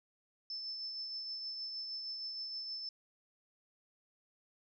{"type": "tone with tremolo", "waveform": "sine", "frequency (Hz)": 5274, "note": "E8", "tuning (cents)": 0, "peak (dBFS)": -38, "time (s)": [0.5, 2.89], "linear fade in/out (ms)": 2, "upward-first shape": "triangle", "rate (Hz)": 6.4, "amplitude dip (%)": 35, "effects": []}